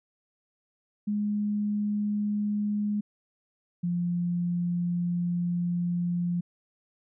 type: tone pair in turn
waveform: sine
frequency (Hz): 207.7 / 174.65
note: G#3 / F3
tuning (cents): 0 / 0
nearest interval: minor third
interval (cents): 300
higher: first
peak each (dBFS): -25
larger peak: neither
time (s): 1.07-3.01 / 3.83-6.41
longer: second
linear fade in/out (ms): 10
effects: none